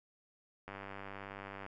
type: click train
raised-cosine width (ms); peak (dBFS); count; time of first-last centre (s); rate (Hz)
0.5; -30; 98; 0.68-1.664; 98.6
effects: none